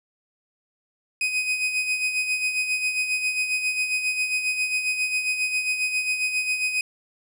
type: tone with tremolo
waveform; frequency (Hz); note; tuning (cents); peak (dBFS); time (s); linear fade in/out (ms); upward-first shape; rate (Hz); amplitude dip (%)
40% pulse; 2506; D#7; +12; -19; 1.21-6.81; 2; sine; 7.4; 55
effects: low-pass 12000 Hz 12 dB/octave + 9-bit